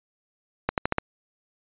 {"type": "accelerating click train", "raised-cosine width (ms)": 0.5, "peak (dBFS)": -7, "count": 5, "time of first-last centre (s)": [0.69, 0.984], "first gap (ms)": 88, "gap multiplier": 0.88, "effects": ["resampled to 8000 Hz"]}